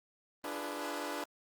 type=chord; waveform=15% pulse; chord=D diminished seventh; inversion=none; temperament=equal with one note detuned; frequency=293.7 / 342 / 415.3 / 493.9 Hz; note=D4 / F4 / Ab4 / Cb5; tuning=0 / -36 / 0 / 0 cents; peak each=-34 / -37 / -38 / -37 dBFS; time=0.44-1.24 s; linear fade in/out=2 ms; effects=Opus 24 kbps